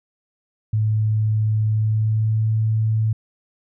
sine tone with pitch glide, 108.2 to 110.03 Hz, A2 to A2, -29 to 0 cents, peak -16 dBFS, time 0.73-3.13 s, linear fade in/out 5 ms, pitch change +29 cents, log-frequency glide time 1.67-2.49 s, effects none

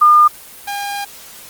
sine / sawtooth tone pair in turn, 1210 / 807.6 Hz, D#6 / G#5, -49 / -49 cents, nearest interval perfect fifth, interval 700 cents, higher first, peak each -5 / -17 dBFS, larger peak first, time 0.01-0.28 / 0.67-1.05 s, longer second, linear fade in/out 10 ms, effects white hiss -37 dBFS RMS until 1.49 s + Opus 24 kbps

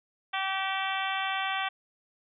harmonic tone with a mistuned harmonic, 385.3 Hz, G4, 30 cents flat, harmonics 2 / 3 / 4 / 5 / 6 / 7 / 8 / 9, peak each -33 / -35 / -36 / -37 / -38 / -38 / -39 / -40 dBFS, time 0.33-1.69 s, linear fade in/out 10 ms, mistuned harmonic 8, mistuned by +24 cents, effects none

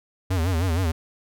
square tone with vibrato, 87.31 Hz, F2, in tune, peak -21 dBFS, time 0.3-0.92 s, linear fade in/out 10 ms, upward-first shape sine, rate 6.4 Hz, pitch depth 160 cents each way, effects none

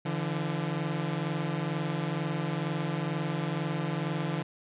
sawtooth tone pair together, 147.16 / 169.3 Hz, D3 / E3, +4 / +46 cents, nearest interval major second, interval 242 cents, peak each -28 dBFS, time 0.05-4.43 s, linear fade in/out 10 ms, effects resampled to 8000 Hz + 10-bit

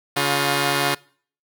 5% pulse tone pair together, 141.4 / 356.3 Hz, C#3 / F4, +35 / +35 cents, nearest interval octave + major third, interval 1600 cents, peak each -10 dBFS, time 0.16-0.95 s, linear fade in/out 10 ms, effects noise-tail reverb RT60 0.5 s tail -24 dB re dry

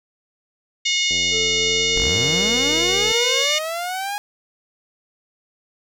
harmonic tone, 723 Hz, F#5, 40 cents flat, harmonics 3 / 4 / 5 / 6 / 7 / 8 / 9 / 10, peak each -23 / -23 / -23 / -29 / -30 / -28 / -32 / -32 dBFS, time 0.85-3.59 s, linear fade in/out 10 ms
click train, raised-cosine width 2 ms, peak -22 dBFS, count 179, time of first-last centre 1.11-3.115 s, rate 88.8 Hz
triangle tone with pitch glide, 440 to 474.3 Hz, A4 to A#4, 0 to +30 cents, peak -24 dBFS, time 1.3-3.46 s, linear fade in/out 50 ms, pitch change +130 cents, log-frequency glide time 1.6-2.55 s
sawtooth linear sweep, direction up, 30.87 to 830.6 Hz, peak -20 dBFS, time 1.96-4.18 s, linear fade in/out 0 ms
effects none

